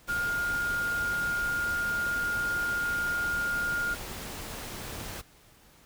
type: tone in noise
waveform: sine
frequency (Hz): 1416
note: F6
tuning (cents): +23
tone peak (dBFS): -27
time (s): 0.08-3.95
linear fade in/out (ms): 20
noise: pink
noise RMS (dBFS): -39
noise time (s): 0.07-5.22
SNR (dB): +9
effects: pink hiss -58 dBFS RMS until 5.85 s